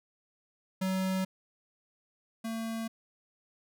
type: tone pair in turn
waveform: square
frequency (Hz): 188.6 / 225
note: F#3 / A3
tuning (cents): +33 / +39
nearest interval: minor third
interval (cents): 306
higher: second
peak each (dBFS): -29 / -34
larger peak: first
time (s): 0.81-1.25 / 2.44-2.88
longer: neither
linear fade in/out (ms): 10
effects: none